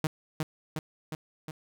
sawtooth tone with echo, 156.2 Hz, D#3, 7 cents sharp, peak -21 dBFS, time 0.04-0.07 s, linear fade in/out 2 ms, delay 360 ms, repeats 4, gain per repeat -3 dB, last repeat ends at 1.51 s, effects none

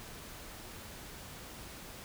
silence, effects pink hiss -48 dBFS RMS until 2.04 s

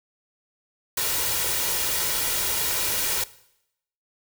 white noise with comb filter, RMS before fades -25 dBFS, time 0.97-3.24 s, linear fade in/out 5 ms, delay 2.1 ms, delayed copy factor +0.5, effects noise-tail reverb RT60 0.8 s tail -19 dB re dry

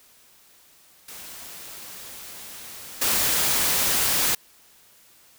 white noise with level steps, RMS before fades -40 / -22 dBFS, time 1.08-4.35 s, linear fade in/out 5 ms, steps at 3.01 s, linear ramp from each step 10 ms, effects white hiss -55 dBFS RMS until 5.38 s

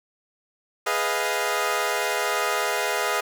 15% pulse chord, F half-diminished seventh, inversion first, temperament equal, 415.3 / 493.9 / 622.3 / 698.5 Hz, Ab4 / Cb5 / Eb5 / F5, 0 / 0 / 0 / 0 cents, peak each -22 dBFS, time 0.86-3.21 s, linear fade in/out 10 ms, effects none

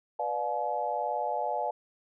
sine chord, B diminished seventh, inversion none, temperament just, 493.9 / 592.7 / 711.2 / 853.4 Hz, B4 / D5 / F5 / Ab5, 0 / +16 / +31 / +47 cents, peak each -37 / -34 / -33 / -32 dBFS, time 0.19-1.71 s, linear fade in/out 5 ms, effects none

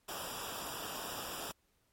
pink noise with comb filter, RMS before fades -42 dBFS, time 0.08-1.52 s, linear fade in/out 10 ms, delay 0.47 ms, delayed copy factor -0.85, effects pink hiss -75 dBFS RMS until 1.92 s + MP3 64 kbps

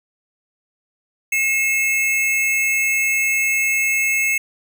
square tone pair together, 2160 / 2630 Hz, C#7 / E7, -45 / -5 cents, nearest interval minor third, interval 340 cents, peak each -19 / -21 dBFS, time 1.32-4.38 s, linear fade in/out 5 ms, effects 9-bit

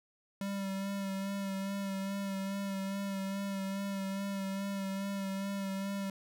square tone with vibrato, 195.9 Hz, G3, 1 cent flat, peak -35 dBFS, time 0.41-6.1 s, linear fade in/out 2 ms, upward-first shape sine, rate 2.4 Hz, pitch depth 25 cents each way, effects none

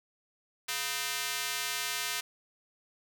square tone with high-pass filter, 140 Hz, C#3, 18 cents sharp, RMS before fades -34 dBFS, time 0.68-2.21 s, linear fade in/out 10 ms, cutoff 2100 Hz, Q 0.68, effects none

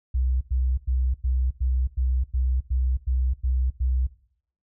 sine tone bursts, 63.6 Hz, C2, 48 cents flat, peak -20 dBFS, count 11, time 0.14-4.07 s, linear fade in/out 10 ms, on 270 ms, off 96 ms, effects noise-tail reverb RT60 0.6 s tail -18 dB re dry

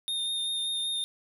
square tone with vibrato, 3659 Hz, A#7, 33 cents flat, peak -29 dBFS, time 0.08-1.04 s, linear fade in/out 0 ms, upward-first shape sine, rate 5.2 Hz, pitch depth 15 cents each way, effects none

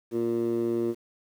15% pulse tone with band-pass filter, 116.7 Hz, A#2, 2 cents sharp, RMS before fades -27 dBFS, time 0.11-0.95 s, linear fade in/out 50 ms, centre 340 Hz, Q 3, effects 9-bit

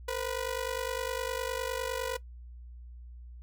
sawtooth ring-modulated tone, 490.6 Hz, B4, 12 cents flat, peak -25 dBFS, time 0.08-2.17 s, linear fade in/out 2 ms, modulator 24.9 Hz, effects noise-tail reverb RT60 0.1 s tail -18 dB re dry + added 60 Hz sine -44 dBFS peak until 3.42 s

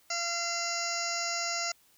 harmonic tone, 686 Hz, F5, 31 cents flat, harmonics 1 / 2 / 3 / 4 / 6 / 7 / 8 / 9 / 10, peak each -38 / -38 / -38 / -43 / -43 / -38 / -38 / -41 / -37 dBFS, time 0.1-1.72 s, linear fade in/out 5 ms, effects white hiss -64 dBFS RMS until 1.97 s

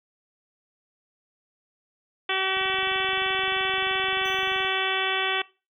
harmonic tone, 381.2 Hz, G4, 48 cents flat, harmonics 1 / 2 / 3 / 4 / 5 / 6 / 7 / 8 / 9, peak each -32 / -32 / -32 / -32 / -32 / -32 / -32 / -32 / -32 dBFS, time 2.29-5.42 s, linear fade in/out 5 ms
click train, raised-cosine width 3 ms, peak -35 dBFS, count 49, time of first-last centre 2.57-4.648 s, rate 23.1 Hz
30% pulse tone with exponential decay, 3023 Hz, F#7, 36 cents sharp, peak -35 dBFS, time 4.25-4.99 s, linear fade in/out 2 ms, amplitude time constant 160 ms
effects noise-tail reverb RT60 0.3 s tail -21 dB re dry

